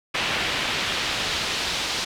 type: noise with band-pass filter sweep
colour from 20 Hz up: brown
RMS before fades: -26 dBFS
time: 0.14-2.05 s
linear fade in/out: 10 ms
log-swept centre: 2900 to 4400 Hz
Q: 1.3
effects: none